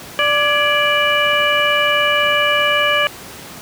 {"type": "harmonic tone with a mistuned harmonic", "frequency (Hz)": 587.3, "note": "D5", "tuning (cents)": 0, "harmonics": [1, 2, 3, 4, 5], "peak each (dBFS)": [-19, -19, -19, -19, -19], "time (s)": [0.19, 3.07], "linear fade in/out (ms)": 0, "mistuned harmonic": 3, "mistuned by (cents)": -76, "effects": ["pink hiss -34 dBFS RMS until 3.61 s", "high-pass 100 Hz 12 dB/octave"]}